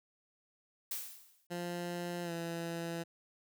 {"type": "noise with exponential decay", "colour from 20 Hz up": "blue", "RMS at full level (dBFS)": -36, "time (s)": [0.91, 1.47], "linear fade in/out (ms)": 5, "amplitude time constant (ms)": 120}
{"type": "tone with pitch glide", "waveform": "15% pulse", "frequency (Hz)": [174.61, 168.08], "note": ["F3", "E3"], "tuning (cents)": [0, 34], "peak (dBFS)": -31, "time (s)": [1.5, 3.04], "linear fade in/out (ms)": 20, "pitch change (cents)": -66, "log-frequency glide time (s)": [2.23, 2.32]}
{"effects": []}